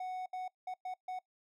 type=tone bursts at uneven times; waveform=triangle; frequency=740 Hz; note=F#5; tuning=in tune; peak=-35 dBFS; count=5; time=0-0.26 / 0.33-0.48 / 0.67-0.74 / 0.85-0.94 / 1.08-1.19 s; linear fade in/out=5 ms; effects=noise-tail reverb RT60 0.1 s tail -21 dB re dry